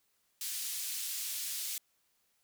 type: band-pass noise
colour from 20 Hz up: white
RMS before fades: -38 dBFS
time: 0.41-1.78 s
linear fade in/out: 2 ms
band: 3100 to 16000 Hz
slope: 12 dB/octave
effects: white hiss -75 dBFS RMS until 2.43 s